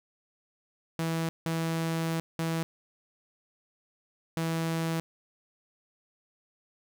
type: tone bursts at uneven times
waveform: sawtooth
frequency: 163.7 Hz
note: E3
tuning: 12 cents flat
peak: -24 dBFS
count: 4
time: 0.99-1.29 / 1.46-2.2 / 2.39-2.63 / 4.37-5 s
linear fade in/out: 0 ms
effects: none